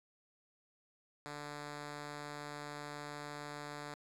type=tone; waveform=5% pulse; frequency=146.83 Hz; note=D3; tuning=in tune; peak=-32 dBFS; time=1.26-3.94 s; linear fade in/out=0 ms; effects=low-pass 9000 Hz 12 dB/octave + 11-bit